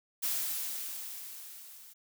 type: noise with level ramp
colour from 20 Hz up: blue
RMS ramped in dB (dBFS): -31 to -53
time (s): 0.22-1.94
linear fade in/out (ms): 20
effects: none